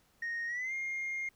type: tone with pitch glide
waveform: sine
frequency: 1861 to 2125 Hz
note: A#6 to C7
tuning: -3 to +26 cents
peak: -32 dBFS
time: 0.22-1.29 s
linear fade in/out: 5 ms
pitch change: +229 cents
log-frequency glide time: 0.47-0.73 s
effects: tanh soft clip ceiling -32 dBFS + pink hiss -69 dBFS RMS until 1.35 s